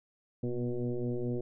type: tone with frequency modulation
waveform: sine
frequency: 119.7 Hz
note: A#2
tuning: 46 cents sharp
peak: -30 dBFS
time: 0.43-1.41 s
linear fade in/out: 5 ms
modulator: 122 Hz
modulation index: 2.9
effects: none